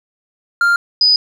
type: tone pair in turn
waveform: triangle / sine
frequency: 1396.9 / 4978 Hz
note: F6 / D#8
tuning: 0 / 0 cents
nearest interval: octave + minor seventh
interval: 2200 cents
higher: second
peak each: -8 dBFS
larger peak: neither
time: 0.61-0.76 / 1.01-1.16 s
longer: neither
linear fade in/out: 2 ms
effects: none